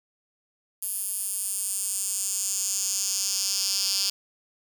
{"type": "tone with high-pass filter sweep", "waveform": "10% pulse", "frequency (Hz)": 196, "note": "G3", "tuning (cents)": 0, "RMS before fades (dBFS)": -28, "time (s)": [0.82, 4.1], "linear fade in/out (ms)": 5, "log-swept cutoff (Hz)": [11000, 4800], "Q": 2.8, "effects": []}